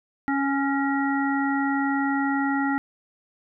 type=harmonic tone with a mistuned harmonic; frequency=277.2 Hz; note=C#4; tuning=in tune; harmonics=1 / 3 / 5 / 7; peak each=-23 / -28 / -30 / -31 dBFS; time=0.28-2.78 s; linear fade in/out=0 ms; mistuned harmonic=7; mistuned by=-27 cents; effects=none